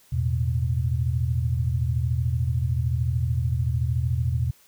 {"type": "chord", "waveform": "sine", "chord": "E suspended fourth", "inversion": "none", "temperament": "equal", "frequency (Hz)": [82.41, 110, 123.47], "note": ["E2", "A2", "B2"], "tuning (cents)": [0, 0, 0], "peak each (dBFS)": [-25, -29, -24], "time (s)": [0.12, 4.51], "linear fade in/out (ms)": 10, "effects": ["white hiss -57 dBFS RMS until 4.67 s"]}